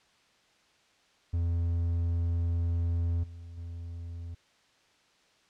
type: tone with level steps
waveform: triangle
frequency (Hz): 85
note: F2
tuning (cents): -46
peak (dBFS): -24 / -40 / -35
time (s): 1.33-4.35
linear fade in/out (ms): 10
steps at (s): 3.23 / 3.57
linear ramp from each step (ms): 10
effects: white hiss -65 dBFS RMS until 5.49 s + low-pass 5000 Hz 12 dB/octave